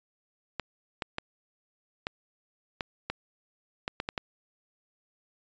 clicks, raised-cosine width 0.3 ms, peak -15 dBFS, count 10, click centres 0.597 / 1.022 / 1.184 / 2.069 / 2.808 / 3.1 / 3.879 / 4.001 / 4.089 / 4.178 s, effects resampled to 16000 Hz

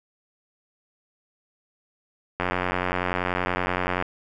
click train, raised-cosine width 0.5 ms, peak -9 dBFS, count 148, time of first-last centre 2.4-4.024 s, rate 90.5 Hz, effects none

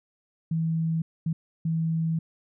sine tone bursts at uneven times, 162.6 Hz, E3, 23 cents flat, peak -23 dBFS, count 3, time 0.51-1.02 / 1.26-1.33 / 1.65-2.19 s, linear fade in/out 5 ms, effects none

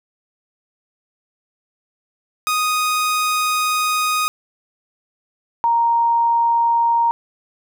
sawtooth / sine tone pair in turn, 1244.5 / 932.3 Hz, D#6 / A#5, 0 / 0 cents, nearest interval perfect fourth, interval 500 cents, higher first, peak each -13 dBFS, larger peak neither, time 2.47-4.28 / 5.64-7.11 s, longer first, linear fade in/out 0 ms, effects none

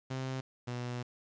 sawtooth tone pair in turn, 131.2 / 122.62 Hz, C3 / B2, +5 / -12 cents, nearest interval minor second, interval 117 cents, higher first, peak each -31 / -32 dBFS, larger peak first, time 0.1-0.41 / 0.67-1.03 s, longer second, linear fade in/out 10 ms, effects resampled to 16000 Hz + 10-bit

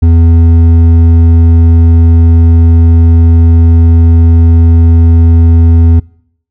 sine tone with hard clipping, 83.1 Hz, E2, 15 cents sharp, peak -3 dBFS, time 0.02-6 s, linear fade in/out 10 ms, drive 7 dB, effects noise-tail reverb RT60 0.7 s tail -25 dB re dry

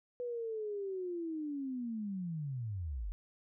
sine linear sweep, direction down, 493.9 to 41.2 Hz, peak -36 dBFS, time 0.2-3.12 s, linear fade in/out 0 ms, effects none

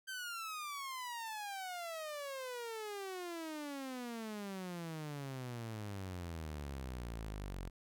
sawtooth exponential sweep, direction down, 1568 to 43.65 Hz, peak -38 dBFS, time 0.07-7.7 s, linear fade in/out 20 ms, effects none

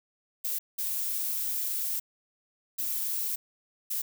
violet noise bursts at uneven times, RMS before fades -31 dBFS, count 4, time 0.44-0.59 / 0.78-2 / 2.78-3.36 / 3.9-4.02 s, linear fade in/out 10 ms, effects none

